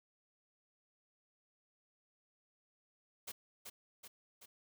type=noise with echo; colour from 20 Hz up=white; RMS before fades=-45 dBFS; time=3.27-3.32 s; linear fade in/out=10 ms; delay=380 ms; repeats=3; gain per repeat=-4 dB; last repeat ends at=4.46 s; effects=none